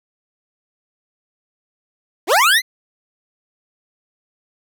25% pulse linear sweep, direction up, 279.8 to 2114 Hz, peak -7 dBFS, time 2.27-2.62 s, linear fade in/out 50 ms, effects none

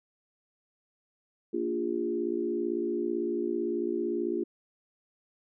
sine chord, Bb dominant seventh, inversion none, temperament equal with one note detuned, 233.1 / 293.7 / 349.2 / 407.2 Hz, Bb3 / D4 / F4 / Ab4, 0 / 0 / 0 / -34 cents, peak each -36 / -36 / -30 / -34 dBFS, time 1.53-4.44 s, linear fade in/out 10 ms, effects none

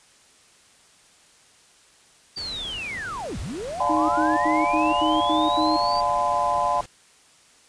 sine linear two-way sweep, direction down then up, 4693 to 31.22 to 4693 Hz, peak -29 dBFS, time 2.36-6.01 s, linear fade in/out 10 ms, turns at 3.39 s
pink noise, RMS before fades -40 dBFS, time 2.37-6.86 s, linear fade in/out 5 ms
sine chord, D diminished seventh, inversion none, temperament just, 587.3 / 704.8 / 845.8 / 1014.9 Hz, D5 / F5 / Ab5 / Cb6, 0 / +16 / +31 / +47 cents, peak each -28 / -25 / -26 / -23 dBFS, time 3.8-6.81 s, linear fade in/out 5 ms
sine tone bursts, 311.1 Hz, D#4, in tune, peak -22 dBFS, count 7, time 3.89-5.77 s, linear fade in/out 10 ms, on 200 ms, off 80 ms
effects white hiss -55 dBFS RMS until 7.68 s + resampled to 22050 Hz

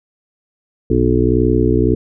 harmonic tone, 61.74 Hz, B1, in tune, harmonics 1 / 2 / 4 / 5 / 6 / 7, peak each -18 / -18 / -18 / -18 / -18 / -18 dBFS, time 0.9-1.95 s, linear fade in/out 5 ms, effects none

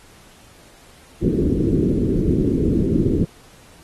white low-pass noise, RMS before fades -18 dBFS, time 1.22-3.25 s, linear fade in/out 5 ms, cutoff 400 Hz, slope 48 dB/octave, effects pink hiss -49 dBFS RMS until 3.83 s + AAC 32 kbps

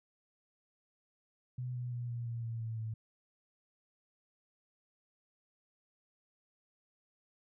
sine tone with pitch steps, 125.2 / 123.05 / 120.94 / 118.86 / 116.82 / 114.81 / 112.84 / 110.9 Hz, B2 / B2 / B2 / A#2 / A#2 / A#2 / A2 / A2, +24 / -6 / -36 / +34 / +4 / -26 / +44 / +14 cents, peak -36 dBFS, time 1.58-2.94 s, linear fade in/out 5 ms, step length 170 ms, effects none

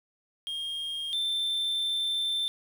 triangle tone pair in turn, 3229 / 3556 Hz, G#7 / A7, -49 / +18 cents, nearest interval major second, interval 167 cents, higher second, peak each -30 / -25 dBFS, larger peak second, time 0.47-1.13 / 1.13-2.48 s, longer second, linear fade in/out 0 ms, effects 9-bit

